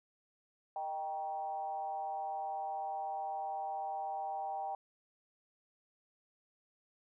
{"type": "tone with frequency modulation", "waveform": "sine", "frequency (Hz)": 784, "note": "G5", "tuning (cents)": 0, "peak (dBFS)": -36, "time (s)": [0.76, 4.75], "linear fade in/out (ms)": 2, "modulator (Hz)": 163, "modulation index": 0.66, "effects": []}